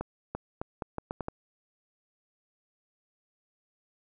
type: accelerating click train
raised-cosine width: 1 ms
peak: -19 dBFS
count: 8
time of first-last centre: 0.01-1.284 s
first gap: 340 ms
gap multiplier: 0.78
effects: none